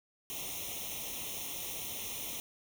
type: noise with comb filter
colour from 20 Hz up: white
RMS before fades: -40 dBFS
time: 0.3-2.4 s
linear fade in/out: 0 ms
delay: 0.32 ms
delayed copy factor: +0.9
effects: none